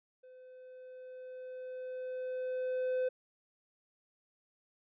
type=tone with level ramp; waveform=triangle; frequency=510 Hz; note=C5; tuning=44 cents flat; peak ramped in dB=-51 to -27 dBFS; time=0.23-3.09 s; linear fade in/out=10 ms; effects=resampled to 8000 Hz